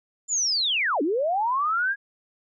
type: linear two-way sweep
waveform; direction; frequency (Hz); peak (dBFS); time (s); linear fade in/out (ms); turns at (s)
sine; down then up; 7260 to 270 to 1662; -21; 0.28-1.96; 50; 1.02
effects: none